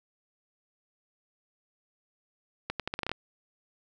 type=accelerating click train; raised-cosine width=0.3 ms; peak=-15 dBFS; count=9; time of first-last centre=2.7-3.116 s; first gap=97 ms; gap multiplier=0.81; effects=none